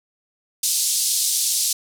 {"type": "band-pass noise", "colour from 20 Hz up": "white", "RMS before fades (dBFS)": -21, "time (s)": [0.63, 1.73], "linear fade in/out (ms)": 5, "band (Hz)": [4000, 11000], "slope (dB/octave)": 24, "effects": []}